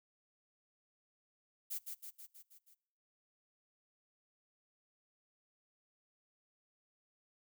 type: noise with echo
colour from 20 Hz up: violet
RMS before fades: -40 dBFS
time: 1.7-1.79 s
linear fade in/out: 20 ms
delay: 160 ms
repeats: 6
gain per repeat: -4 dB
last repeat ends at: 2.75 s
effects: noise-tail reverb RT60 0.8 s tail -24 dB re dry